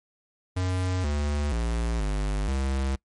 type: tone with pitch steps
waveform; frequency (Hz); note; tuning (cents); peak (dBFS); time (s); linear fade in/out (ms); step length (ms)
square; 92 / 73.2 / 57.4 / 50.3 / 67.1; F#2 / D2 / A#1 / G1 / C2; -9 / -5 / -26 / +45 / +44; -25; 0.56-2.96; 10; 480
effects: noise-tail reverb RT60 0.1 s tail -23 dB re dry + MP3 48 kbps